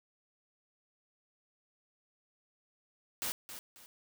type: noise with echo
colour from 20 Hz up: white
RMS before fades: -36 dBFS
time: 3.22-3.32 s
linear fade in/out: 0 ms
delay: 270 ms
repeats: 2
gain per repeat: -10 dB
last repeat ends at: 3.86 s
effects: none